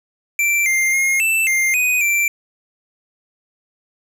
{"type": "tone with pitch steps", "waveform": "square", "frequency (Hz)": [2346, 2104, 2141, 2656, 2107, 2493, 2349], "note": ["D7", "C7", "C7", "E7", "C7", "D#7", "D7"], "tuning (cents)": [-2, 9, 39, 12, 12, 3, 0], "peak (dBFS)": -15, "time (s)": [0.39, 2.28], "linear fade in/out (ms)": 2, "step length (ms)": 270, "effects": []}